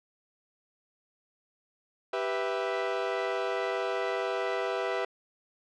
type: chord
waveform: sawtooth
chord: E minor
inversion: first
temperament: equal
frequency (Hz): 392 / 493.9 / 659.3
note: G4 / B4 / E5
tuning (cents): 0 / 0 / 0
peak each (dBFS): -29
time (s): 2.13-5.05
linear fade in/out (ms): 5
effects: low-pass 3000 Hz 12 dB/octave